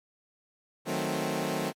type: chord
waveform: 15% pulse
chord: D# diminished seventh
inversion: none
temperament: equal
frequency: 155.56 / 185 / 220 / 261.6 Hz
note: D#3 / F#3 / A3 / C4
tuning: 0 / 0 / 0 / 0 cents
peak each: -28 dBFS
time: 0.85-1.73 s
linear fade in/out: 50 ms
effects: MP3 64 kbps